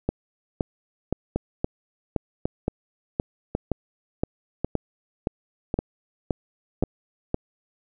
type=two click trains; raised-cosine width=2 ms; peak=-10 / -9 dBFS; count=6 / 15; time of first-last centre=1.36-6.836 / 0.09-7.344 s; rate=0.913 / 1.93 Hz; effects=none